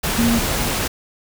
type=tone in noise; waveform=sine; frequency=233.1 Hz; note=A#3; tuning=in tune; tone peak=-15 dBFS; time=0.18-0.39 s; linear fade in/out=10 ms; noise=pink; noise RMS=-21 dBFS; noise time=0.03-0.88 s; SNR=+3 dB; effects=none